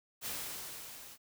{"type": "noise with level ramp", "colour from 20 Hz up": "white", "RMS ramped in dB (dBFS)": [-38, -52], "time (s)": [0.21, 1.18], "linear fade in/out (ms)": 50, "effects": []}